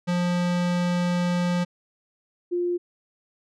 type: tone pair in turn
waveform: square / sine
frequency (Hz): 176.5 / 351.9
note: F3 / F4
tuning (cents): +19 / +13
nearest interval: octave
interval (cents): 1194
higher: second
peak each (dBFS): -22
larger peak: neither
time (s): 0.07-1.65 / 2.51-2.78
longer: first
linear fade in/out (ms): 20
effects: low-pass 6000 Hz 12 dB/octave